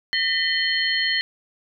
sine tone cluster, 1823 / 1988 / 3083 / 4281 Hz, A#6 / B6 / G7 / C8, -39 / +11 / -29 / +39 cents, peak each -25 dBFS, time 0.13-1.21 s, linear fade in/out 0 ms, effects none

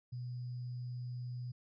sine tone with sample-and-hold, 123.47 Hz, B2, in tune, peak -39 dBFS, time 0.12-1.52 s, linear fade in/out 10 ms, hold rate 4900 Hz, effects resampled to 16000 Hz

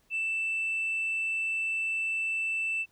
sine tone, 2655 Hz, E7, 12 cents sharp, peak -26 dBFS, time 0.1-2.86 s, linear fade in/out 50 ms, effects tanh soft clip ceiling -25 dBFS + pink hiss -68 dBFS RMS until 2.91 s

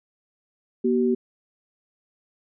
sine tone pair together, 240 / 381 Hz, B3 / G4, -49 / -49 cents, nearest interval minor sixth, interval 800 cents, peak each -21 dBFS, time 0.84-1.15 s, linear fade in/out 10 ms, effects none

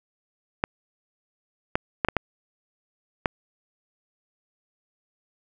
clicks, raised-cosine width 0.5 ms, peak -6 dBFS, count 6, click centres 0.639 / 1.755 / 2.048 / 2.086 / 2.167 / 3.258 s, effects none

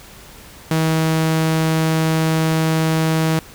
sawtooth tone, 160 Hz, D#3, 49 cents sharp, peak -11 dBFS, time 0.71-3.39 s, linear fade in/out 2 ms, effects pink hiss -41 dBFS RMS until 3.54 s

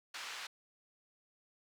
pink band-pass noise, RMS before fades -45 dBFS, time 0.14-0.47 s, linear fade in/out 5 ms, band 1300 to 5200 Hz, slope 12 dB/octave, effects none

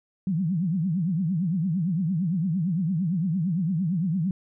sine tone with vibrato, 174.4 Hz, F3, 2 cents flat, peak -22 dBFS, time 0.27-4.31 s, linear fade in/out 2 ms, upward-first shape triangle, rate 8.8 Hz, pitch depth 270 cents each way, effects none

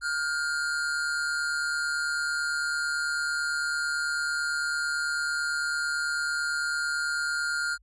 square tone pair together, 1413 / 1562 Hz, F6 / G6, +20 / -7 cents, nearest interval major second, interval 173 cents, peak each -28 / -35 dBFS, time 0.01-7.78 s, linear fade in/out 50 ms, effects added 50 Hz sine -58 dBFS peak until 7.82 s + resampled to 24000 Hz

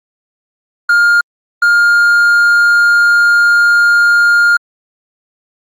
triangle tone bursts at uneven times, 1411 Hz, F6, 17 cents sharp, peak -4 dBFS, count 2, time 0.89-1.21 / 1.62-4.57 s, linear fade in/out 5 ms, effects Opus 48 kbps

